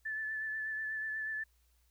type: tone with vibrato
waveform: sine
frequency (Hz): 1746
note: A6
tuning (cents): -14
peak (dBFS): -35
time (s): 0.05-1.44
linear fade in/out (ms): 10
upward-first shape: sine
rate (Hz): 8.2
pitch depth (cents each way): 22
effects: added 60 Hz sine -68 dBFS peak until 1.9 s + white hiss -75 dBFS RMS until 1.9 s